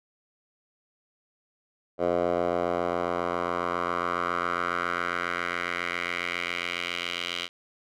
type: tone with band-pass filter sweep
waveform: 10% pulse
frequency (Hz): 87.31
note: F2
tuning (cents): 0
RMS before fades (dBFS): -29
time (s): 1.98-7.49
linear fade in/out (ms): 50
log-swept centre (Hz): 610 to 3100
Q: 2.5
effects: none